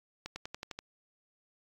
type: accelerating click train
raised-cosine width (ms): 0.2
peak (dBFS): -22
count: 7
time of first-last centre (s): 0.26-0.79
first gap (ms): 100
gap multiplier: 0.95
effects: AAC 64 kbps